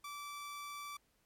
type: tone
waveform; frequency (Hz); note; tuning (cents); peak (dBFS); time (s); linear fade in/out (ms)
sawtooth; 1161; D6; -20; -40; 0.04-0.97; 5
effects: pink hiss -75 dBFS RMS until 1.25 s + MP3 64 kbps